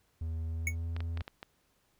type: tone with pitch glide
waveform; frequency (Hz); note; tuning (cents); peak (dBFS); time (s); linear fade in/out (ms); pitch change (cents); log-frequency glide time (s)
triangle; 81 to 83.33; E2 to E2; -30 to +19; -31; 0.21-1.22; 5; +49; 0.44-0.87
type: tone with exponential decay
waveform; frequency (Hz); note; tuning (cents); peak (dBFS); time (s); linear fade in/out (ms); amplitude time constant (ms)
square; 2217; C#7; 0; -27; 0.67-0.75; 2; 16
type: clicks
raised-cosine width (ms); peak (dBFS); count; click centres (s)
0.3; -26; 6; 0.965 / 1.005 / 1.174 / 1.208 / 1.279 / 1.429
effects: pink hiss -72 dBFS RMS until 1.99 s